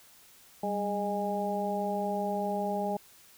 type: harmonic tone with a mistuned harmonic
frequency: 205 Hz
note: G#3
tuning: 22 cents flat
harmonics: 1 / 2 / 3 / 4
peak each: -34 / -36 / -34 / -33 dBFS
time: 0.63-2.97 s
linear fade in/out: 5 ms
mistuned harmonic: 1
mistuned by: -66 cents
effects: white hiss -57 dBFS RMS until 3.37 s